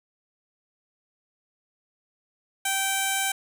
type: tone with notch filter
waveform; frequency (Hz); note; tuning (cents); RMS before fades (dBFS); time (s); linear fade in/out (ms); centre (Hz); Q
5% pulse; 778; G5; -13; -26; 2.65-3.32; 5; 4900; 1.2
effects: none